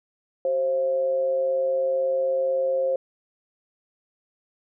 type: tone with amplitude modulation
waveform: sine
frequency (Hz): 530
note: C5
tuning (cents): +22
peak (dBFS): -18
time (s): 0.45-2.96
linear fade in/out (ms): 2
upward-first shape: sine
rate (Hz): 149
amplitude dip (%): 50
effects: none